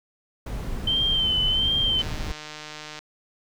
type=noise; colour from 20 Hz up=brown; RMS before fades=-30 dBFS; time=0.46-2.32 s; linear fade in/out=5 ms
type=tone with vibrato; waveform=sine; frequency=3100 Hz; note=G7; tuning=20 cents flat; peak=-20 dBFS; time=0.87-2.02 s; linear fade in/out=5 ms; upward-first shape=sine; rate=1.4 Hz; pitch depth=48 cents each way
type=click train; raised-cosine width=0.2 ms; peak=-20 dBFS; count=153; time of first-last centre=1.99-2.99 s; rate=152 Hz
effects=none